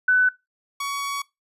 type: tone pair in turn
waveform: sine / sawtooth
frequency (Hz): 1500 / 1123.7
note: F#6 / C#6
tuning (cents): +23 / +23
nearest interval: perfect fourth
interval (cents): 500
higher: first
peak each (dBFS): -14 / -22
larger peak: first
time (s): 0.08-0.29 / 0.8-1.22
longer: second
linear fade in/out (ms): 5
effects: noise-tail reverb RT60 0.2 s tail -21 dB re dry + resampled to 32000 Hz